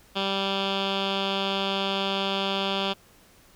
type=tone with low-pass filter; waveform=10% pulse; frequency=195.4 Hz; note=G3; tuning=5 cents flat; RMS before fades=-27 dBFS; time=0.15-2.94 s; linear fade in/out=20 ms; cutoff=3600 Hz; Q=6.4; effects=pink hiss -56 dBFS RMS until 3.55 s